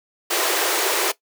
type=high-pass noise; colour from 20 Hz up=pink; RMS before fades=-21 dBFS; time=0.3-1.12 s; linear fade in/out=10 ms; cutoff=330 Hz; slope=96 dB/octave; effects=noise-tail reverb RT60 0.1 s tail -17 dB re dry